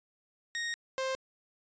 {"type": "tone pair in turn", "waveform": "sawtooth", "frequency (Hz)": [1865, 526.7], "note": ["A#6", "C5"], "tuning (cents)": [0, 11], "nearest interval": "octave + minor seventh", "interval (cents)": 2189, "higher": "first", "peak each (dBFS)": [-29, -27], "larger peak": "second", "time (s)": [[0.55, 0.74], [0.98, 1.15]], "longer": "first", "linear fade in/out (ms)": 0, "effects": ["resampled to 16000 Hz"]}